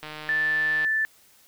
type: click train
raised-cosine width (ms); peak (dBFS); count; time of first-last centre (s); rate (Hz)
0.3; -21; 126; 0.03-0.847; 153
type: tone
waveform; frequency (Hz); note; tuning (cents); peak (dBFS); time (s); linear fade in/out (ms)
sine; 1760; A6; 0; -21; 0.29-1.05; 0
effects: white hiss -57 dBFS RMS until 1.47 s